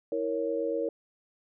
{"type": "chord", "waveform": "sine", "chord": "A# diminished", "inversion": "second", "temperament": "equal with one note detuned", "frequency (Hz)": [326.2, 466.2, 554.4], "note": ["E4", "A#4", "C#5"], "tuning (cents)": [-18, 0, 0], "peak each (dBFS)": [-34, -30, -32], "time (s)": [0.12, 0.89], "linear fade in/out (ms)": 2, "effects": []}